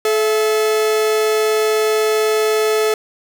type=tone pair together; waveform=45% pulse; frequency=431.9 / 668 Hz; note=A4 / E5; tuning=-32 / +23 cents; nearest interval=minor sixth; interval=755 cents; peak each=-14 / -24 dBFS; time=0.05-2.94 s; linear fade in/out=2 ms; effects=none